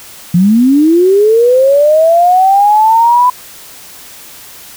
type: linear sweep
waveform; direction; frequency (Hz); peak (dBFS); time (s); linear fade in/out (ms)
sine; up; 167.1 to 1003; -4; 0.34-3.3; 5
effects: white hiss -33 dBFS RMS until 4.76 s